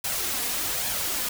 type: noise with flanger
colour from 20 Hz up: white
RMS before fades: -28 dBFS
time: 0.04-1.29 s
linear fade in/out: 5 ms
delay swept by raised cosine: 1.2 to 4.2 ms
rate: 1.2 Hz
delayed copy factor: +0.5
effects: none